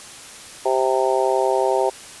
harmonic tone, 130.81 Hz, C3, in tune, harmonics 3 / 4 / 5 / 6 / 7, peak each -21 / -22 / -23 / -24 / -24 dBFS, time 0.65-1.9 s, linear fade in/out 10 ms, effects white hiss -39 dBFS RMS until 2.2 s + resampled to 24000 Hz

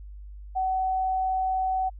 sine tone, 754 Hz, F#5, 32 cents sharp, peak -23 dBFS, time 0.55-1.9 s, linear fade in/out 20 ms, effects added 50 Hz sine -39 dBFS peak until 1.99 s

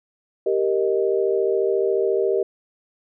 sine chord, Eb major, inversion first, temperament equal, 392 / 466.2 / 622.3 Hz, G4 / Bb4 / Eb5, 0 / 0 / 0 cents, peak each -20 / -22 / -26 dBFS, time 0.46-2.43 s, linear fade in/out 5 ms, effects none

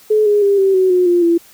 sine tone with pitch steps, 428.1 / 414 / 400.4 / 387.2 / 374.4 / 362.1 / 350.1 / 338.6 Hz, A4 / G#4 / G4 / G4 / F#4 / F#4 / F4 / E4, -47 / -5 / +37 / -21 / +20 / -37 / +4 / +46 cents, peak -9 dBFS, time 0.1-1.38 s, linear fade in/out 10 ms, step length 160 ms, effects white hiss -45 dBFS RMS until 1.53 s

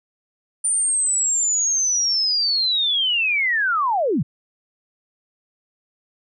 sine linear sweep, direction down, 9180 to 107.1 Hz, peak -17 dBFS, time 0.64-4.23 s, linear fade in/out 10 ms, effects none

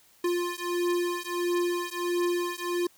square beating tone pair, 349.9 / 351.4 Hz, F4 / F4, +3 / +11 cents, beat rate 1.5 Hz, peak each -30 dBFS, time 0.24-2.87 s, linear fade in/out 5 ms, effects white hiss -60 dBFS RMS until 2.97 s

